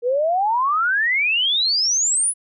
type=exponential sweep; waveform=sine; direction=up; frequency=466.2 to 10300 Hz; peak=-16 dBFS; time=0.02-2.34 s; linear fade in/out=50 ms; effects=none